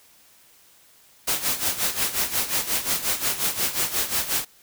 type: noise with tremolo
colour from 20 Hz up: white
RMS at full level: -22 dBFS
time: 1.27-4.45 s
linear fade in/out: 10 ms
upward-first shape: sine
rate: 5.6 Hz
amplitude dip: 75%
effects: white hiss -55 dBFS RMS until 4.62 s